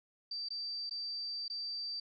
sine tone with dropouts, 4658 Hz, D8, 15 cents flat, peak -37 dBFS, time 0.31-2 s, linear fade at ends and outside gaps 5 ms, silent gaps 0.487-0.504 / 0.896-0.909 / 1.481-1.499 s, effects none

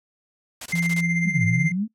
white noise bursts, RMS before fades -33 dBFS, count 6, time 0.61-1.009 s, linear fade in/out 5 ms, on 49 ms, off 21 ms
triangle tone with tremolo, 2093 Hz, C7, in tune, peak -20 dBFS, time 0.72-1.72 s, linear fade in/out 5 ms, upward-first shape sine, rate 16 Hz, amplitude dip 60%
sine tone, 170 Hz, F3, 46 cents flat, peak -21 dBFS, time 0.73-1.72 s, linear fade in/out 10 ms
sine exponential two-way sweep, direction down then up, 230.4 to 103.83 to 230.4 Hz, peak -21 dBFS, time 1.24-1.88 s, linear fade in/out 50 ms, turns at 1.45 s
effects noise-tail reverb RT60 0.1 s tail -20 dB re dry + low-pass 10000 Hz 12 dB/octave

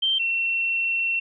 sine tone pair in turn, 3137 / 2713 Hz, G7 / E7, +1 / +49 cents, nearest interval minor third, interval 252 cents, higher first, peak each -19 / -21 dBFS, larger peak first, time 0.02-0.19 / 0.19-1.2 s, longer second, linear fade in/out 10 ms, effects none

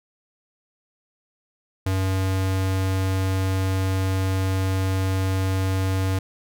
square tone, 95 Hz, F#2, 46 cents sharp, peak -21 dBFS, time 1.86-6.19 s, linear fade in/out 5 ms, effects none

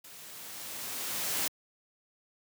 white noise with level ramp, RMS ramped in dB -50 to -30 dBFS, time 0.04-1.48 s, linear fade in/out 5 ms, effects high-pass 100 Hz 12 dB/octave

